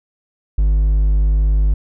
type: tone with hard clipping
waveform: triangle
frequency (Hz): 50.9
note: G#1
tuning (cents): -34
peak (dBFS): -12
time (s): 0.58-1.74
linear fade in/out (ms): 5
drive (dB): 6
effects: none